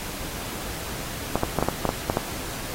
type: clicks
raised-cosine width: 1 ms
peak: -7 dBFS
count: 9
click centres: 1.356 / 1.434 / 1.587 / 1.626 / 1.686 / 1.853 / 1.891 / 2.099 / 2.171 s
effects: pink hiss -34 dBFS RMS until 2.74 s + AAC 48 kbps